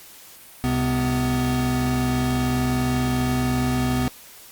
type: tone cluster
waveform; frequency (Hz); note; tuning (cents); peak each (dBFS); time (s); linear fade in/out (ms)
square; 67.1 / 129.9 / 249.9; C2 / C3 / B3; +44 / -12 / +21; -30 / -25 / -23; 0.64-4.08; 0
effects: white hiss -45 dBFS RMS until 4.51 s + Opus 48 kbps